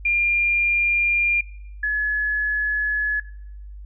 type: tone pair in turn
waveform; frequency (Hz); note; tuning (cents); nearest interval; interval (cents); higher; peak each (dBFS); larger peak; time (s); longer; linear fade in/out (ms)
sine; 2400 / 1702.8; D7 / G#6; +37 / +43; tritone; 594; first; -17 / -19; first; 0.05-1.41 / 1.83-3.2; second; 5
effects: noise-tail reverb RT60 0.8 s tail -20 dB re dry + added 50 Hz sine -35 dBFS peak until 3.85 s